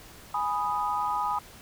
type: chord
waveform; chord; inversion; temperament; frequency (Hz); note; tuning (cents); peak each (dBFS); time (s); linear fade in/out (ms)
sine; G# minor; none; equal; 830.6 / 987.8 / 1244.5; G#5 / B5 / D#6; 0 / 0 / 0; -30; 0.34-1.39; 5
effects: pink hiss -49 dBFS RMS until 1.61 s